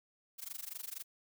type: noise with amplitude modulation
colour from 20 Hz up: blue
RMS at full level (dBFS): -41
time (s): 0.38-1.04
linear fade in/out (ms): 20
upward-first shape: sine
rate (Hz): 24.2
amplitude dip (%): 95
effects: none